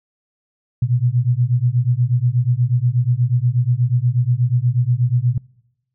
sine beating tone pair, 118.6 / 126.9 Hz, A#2 / B2, +30 / +47 cents, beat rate 8.3 Hz, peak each -17 / -17 dBFS, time 0.82-5.38 s, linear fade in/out 5 ms, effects noise-tail reverb RT60 0.9 s tail -26 dB re dry

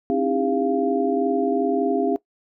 sine tone cluster, 266.9 / 308.9 / 332.1 / 403.1 / 693 Hz, C4 / D#4 / E4 / G4 / F5, +35 / -12 / +13 / +48 / -14 cents, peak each -23 / -27 / -30 / -23 / -26 dBFS, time 0.1-2.16 s, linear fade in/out 0 ms, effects noise-tail reverb RT60 0.1 s tail -19 dB re dry

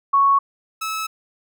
sine / sawtooth tone pair in turn, 1108.7 / 1299.5 Hz, C#6 / E6, 0 / -25 cents, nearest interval minor third, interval 275 cents, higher second, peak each -12 / -20 dBFS, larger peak first, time 0.13-0.39 / 0.81-1.07 s, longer neither, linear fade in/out 10 ms, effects none

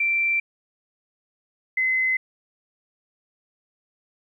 sine tone pair in turn, 2349 / 2045 Hz, D7 / C7, 0 / -40 cents, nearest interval major second, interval 240 cents, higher first, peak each -19 dBFS, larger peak neither, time 0-0.4 / 1.77-2.17 s, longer neither, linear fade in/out 5 ms, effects 10-bit

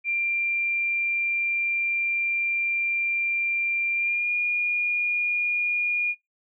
sine tone with pitch glide, 2376 to 2429 Hz, D7 to D#7, +20 to -42 cents, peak -22 dBFS, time 0.04-6.15 s, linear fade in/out 50 ms, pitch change +38 cents, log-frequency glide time 3.94-4.32 s, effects noise-tail reverb RT60 0.2 s tail -21 dB re dry

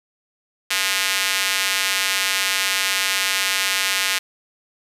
square tone with high-pass filter, 96 Hz, G2, 36 cents flat, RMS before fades -21 dBFS, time 0.7-4.19 s, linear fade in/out 10 ms, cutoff 2200 Hz, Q 1.1, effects resampled to 32000 Hz + 7-bit

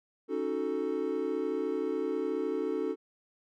triangle chord, D# half-diminished seventh, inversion third, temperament equal, 277.2 / 311.1 / 370 / 440 Hz, C#4 / D#4 / F#4 / A4, 0 / 0 / 0 / 0 cents, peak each -35 / -34 / -33 / -31 dBFS, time 0.28-2.96 s, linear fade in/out 50 ms, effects none

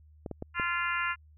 clicks, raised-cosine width 2 ms, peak -23 dBFS, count 4, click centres 0.262 / 0.313 / 0.424 / 0.598 s
harmonic tone, 346.4 Hz, F4, 14 cents flat, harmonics 3 / 4 / 5 / 6 / 7 / 8, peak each -35 / -32 / -35 / -36 / -39 / -38 dBFS, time 0.54-1.16 s, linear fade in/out 50 ms
effects added 76 Hz sine -54 dBFS peak until 1.37 s

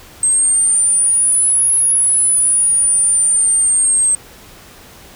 sine exponential two-way sweep, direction up then down, 8310 to 10548 to 8310 Hz, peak -10 dBFS, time 0.23-4.15 s, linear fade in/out 2 ms, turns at 1.74 s, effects pink hiss -40 dBFS RMS until 5.15 s

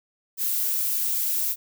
violet noise, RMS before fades -25 dBFS, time 0.37-1.56 s, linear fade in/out 50 ms, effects none

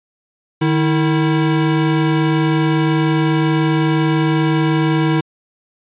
square tone pair together, 152.95 / 324.1 Hz, D#3 / E4, -29 / -29 cents, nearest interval octave + minor second, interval 1300 cents, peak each -16 / -17 dBFS, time 0.61-5.21 s, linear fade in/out 10 ms, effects resampled to 8000 Hz

